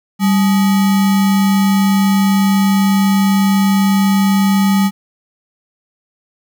sine tone with sample-and-hold, 196 Hz, G3, in tune, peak -9 dBFS, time 0.19-4.91 s, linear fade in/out 50 ms, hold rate 1050 Hz, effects none

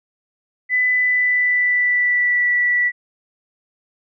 sine tone with pitch glide, 2000 to 1956.6 Hz, B6 to B6, +21 to -17 cents, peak -14 dBFS, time 0.69-2.92 s, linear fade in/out 50 ms, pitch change -38 cents, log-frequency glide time 0.9-2.5 s, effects none

